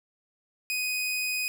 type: tone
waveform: sawtooth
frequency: 2498 Hz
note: D#7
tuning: 6 cents sharp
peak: -24 dBFS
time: 0.7-1.48 s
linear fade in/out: 0 ms
effects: none